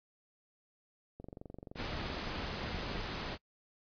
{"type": "click train", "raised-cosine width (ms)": 2, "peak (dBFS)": -33, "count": 42, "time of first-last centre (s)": [1.2, 2.96], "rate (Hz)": 23.3}
{"type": "noise", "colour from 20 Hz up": "pink", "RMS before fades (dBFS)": -39, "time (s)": [1.75, 3.38], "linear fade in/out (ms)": 50}
{"effects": ["noise-tail reverb RT60 0.1 s tail -25 dB re dry", "resampled to 11025 Hz"]}